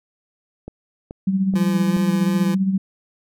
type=click train; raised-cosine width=2 ms; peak=-19 dBFS; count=4; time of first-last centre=0.68-1.968 s; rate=2.33 Hz
type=tone with tremolo; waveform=sine; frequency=191.8 Hz; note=G3; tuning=37 cents flat; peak=-14 dBFS; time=1.27-2.78 s; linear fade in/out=5 ms; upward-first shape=sine; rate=15 Hz; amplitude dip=55%
type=tone with vibrato; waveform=25% pulse; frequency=170.4 Hz; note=F3; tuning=42 cents flat; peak=-19 dBFS; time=1.55-2.55 s; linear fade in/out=10 ms; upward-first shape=square; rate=2.8 Hz; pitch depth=11 cents each way
effects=none